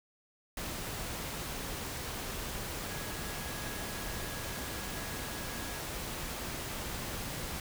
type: tone in noise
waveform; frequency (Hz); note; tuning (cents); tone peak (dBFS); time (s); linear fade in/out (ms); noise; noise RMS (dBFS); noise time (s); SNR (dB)
sine; 1661.2; G#6; 0; -49; 2.86-5.8; 2; pink; -39; 0.57-7.6; -13
effects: none